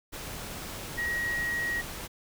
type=tone in noise; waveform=sine; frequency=1898 Hz; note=A#6; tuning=31 cents sharp; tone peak=-28 dBFS; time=0.97-1.82 s; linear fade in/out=20 ms; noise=pink; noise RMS=-39 dBFS; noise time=0.12-2.08 s; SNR=+8 dB; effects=none